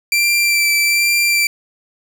sawtooth tone with vibrato, 2349 Hz, D7, in tune, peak -9 dBFS, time 0.12-1.47 s, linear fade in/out 2 ms, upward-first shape sine, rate 1.2 Hz, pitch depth 16 cents each way, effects none

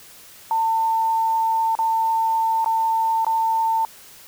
sine tone with dropouts, 898 Hz, A5, 35 cents sharp, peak -17 dBFS, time 0.51-3.85 s, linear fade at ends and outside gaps 1 ms, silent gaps 1.752-1.789 / 2.645-2.66 / 3.247-3.266 s, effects white hiss -45 dBFS RMS until 4.27 s

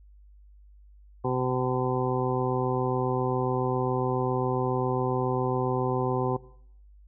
harmonic tone, 127.3 Hz, C3, 47 cents flat, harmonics 1 / 2 / 3 / 4 / 6 / 7 / 8, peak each -30 / -33 / -29 / -33 / -34 / -35 / -35 dBFS, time 1.24-6.37 s, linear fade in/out 10 ms, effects noise-tail reverb RT60 0.7 s tail -19 dB re dry + added 50 Hz sine -50 dBFS peak until 7.07 s

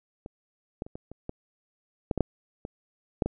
clicks, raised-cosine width 2 ms, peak -26 / -18 / -29 / -25 / -28 / -20 / -12 / -14 / -8 / -22 / -10 / -15 dBFS, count 12, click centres 0.261 / 0.821 / 0.865 / 0.955 / 1.116 / 1.294 / 2.112 / 2.177 / 2.207 / 2.651 / 3.222 / 3.26 s, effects none

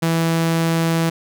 sawtooth tone, 164.81 Hz, E3, in tune, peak -12 dBFS, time 0.02-1.1 s, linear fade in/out 10 ms, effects none

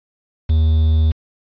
triangle tone with quantisation, 78.9 Hz, D#2, 25 cents sharp, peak -9 dBFS, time 0.49-1.12 s, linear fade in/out 10 ms, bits 6, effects resampled to 11025 Hz

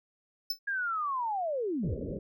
square tone with exponential decay, 5274 Hz, E8, in tune, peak -26 dBFS, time 0.5-0.59 s, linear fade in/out 5 ms, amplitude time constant 18 ms
sine linear sweep, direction down, 1652 to 53.5 Hz, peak -29 dBFS, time 0.67-1.95 s, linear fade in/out 10 ms
white low-pass noise, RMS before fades -37 dBFS, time 1.83-2.19 s, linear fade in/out 5 ms, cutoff 570 Hz, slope 96 dB/octave
effects none

